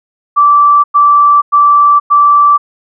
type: tone bursts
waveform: sine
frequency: 1164 Hz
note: D6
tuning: 16 cents flat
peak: -3 dBFS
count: 4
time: 0.36-2.58 s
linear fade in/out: 20 ms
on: 480 ms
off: 100 ms
effects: none